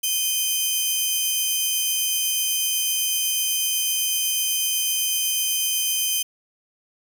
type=tone pair together; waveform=10% pulse; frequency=2484 / 3107 Hz; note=D#7 / G7; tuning=-3 / -16 cents; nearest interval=major third; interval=387 cents; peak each=-21 / -13 dBFS; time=0.03-6.23 s; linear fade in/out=10 ms; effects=8-bit

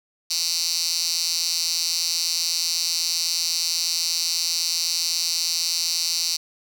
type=tone with high-pass filter; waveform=10% pulse; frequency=168.1 Hz; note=E3; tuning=34 cents sharp; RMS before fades=-24 dBFS; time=0.3-6.37 s; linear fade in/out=10 ms; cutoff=4900 Hz; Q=7.1; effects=none

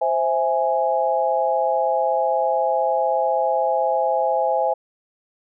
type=chord; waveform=sine; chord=C augmented; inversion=none; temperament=equal; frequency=523.3 / 659.3 / 830.6 Hz; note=C5 / E5 / G#5; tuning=0 / 0 / 0 cents; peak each=-22 / -22 / -21 dBFS; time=0.01-4.74 s; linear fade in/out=10 ms; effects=none

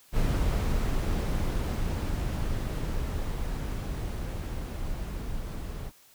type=noise with level ramp; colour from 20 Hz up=brown; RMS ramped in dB=-25 to -36 dBFS; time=0.12-5.92 s; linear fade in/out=50 ms; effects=white hiss -58 dBFS RMS until 6.14 s

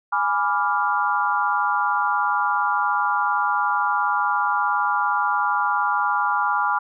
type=chord; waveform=sine; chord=G# diminished seventh; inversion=none; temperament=equal; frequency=830.6 / 987.8 / 1174.7 / 1396.9 Hz; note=G#5 / B5 / D6 / F6; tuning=0 / 0 / 0 / 0 cents; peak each=-24 dBFS; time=0.12-6.79 s; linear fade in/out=10 ms; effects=none

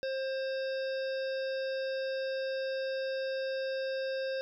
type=harmonic tone; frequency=531 Hz; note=C5; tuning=25 cents sharp; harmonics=1 / 3 / 5 / 7 / 9 / 10; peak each=-32 / -42 / -49 / -49 / -50 / -51 dBFS; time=0.03-4.41 s; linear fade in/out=0 ms; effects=12-bit

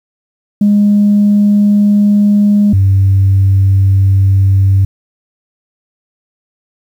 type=tone pair in turn; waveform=sine; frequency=205.6 / 97.03 Hz; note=G#3 / G2; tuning=-17 / -17 cents; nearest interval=octave + minor second; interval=1300 cents; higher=first; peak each=-4 dBFS; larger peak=neither; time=0.61-2.73 / 2.73-4.85 s; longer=neither; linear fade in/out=5 ms; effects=tanh soft clip ceiling -2 dBFS + 7-bit

